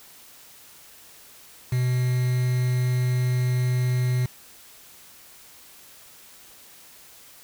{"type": "tone with quantisation", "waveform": "triangle", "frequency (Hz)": 125.4, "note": "B2", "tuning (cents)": 27, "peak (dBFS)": -18, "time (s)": [1.72, 4.26], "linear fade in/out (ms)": 5, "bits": 6, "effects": ["white hiss -49 dBFS RMS until 7.43 s"]}